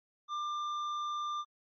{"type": "tone with hard clipping", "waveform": "sine", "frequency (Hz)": 1192, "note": "D6", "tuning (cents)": 25, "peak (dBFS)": -35, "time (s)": [0.28, 1.45], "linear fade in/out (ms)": 50, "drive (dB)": 7, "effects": ["MP3 32 kbps"]}